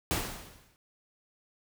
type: noise with exponential decay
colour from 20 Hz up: pink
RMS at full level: -28 dBFS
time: 0.11-0.76 s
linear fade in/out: 0 ms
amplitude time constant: 140 ms
effects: none